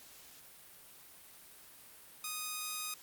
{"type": "tone", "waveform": "5% pulse", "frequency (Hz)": 1244.5, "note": "D#6", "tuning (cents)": 0, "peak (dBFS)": -26, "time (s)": [2.24, 2.94], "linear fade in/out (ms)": 2, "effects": ["white hiss -56 dBFS RMS until 3.02 s", "Opus 48 kbps"]}